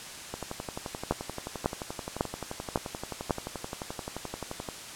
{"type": "two click trains", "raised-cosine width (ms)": 1, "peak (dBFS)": [-20, -10], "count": [51, 5], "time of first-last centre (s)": [[0.34, 4.688], [1.11, 3.308]], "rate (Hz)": [11.5, 1.82], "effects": ["white hiss -42 dBFS RMS until 4.95 s", "low-pass 9000 Hz 12 dB/octave"]}